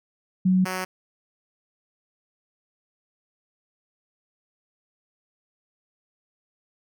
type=tone pair in turn; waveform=sine / 5% pulse; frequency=185.5 / 185.5 Hz; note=F#3 / F#3; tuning=+5 / +5 cents; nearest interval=unison; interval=0 cents; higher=neither; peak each=-16 dBFS; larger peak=neither; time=0.45-0.65 / 0.65-0.85 s; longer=neither; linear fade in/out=10 ms; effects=none